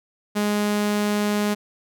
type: tone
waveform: sawtooth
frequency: 207.7 Hz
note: G#3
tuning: in tune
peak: -16 dBFS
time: 0.35-1.55 s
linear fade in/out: 20 ms
effects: none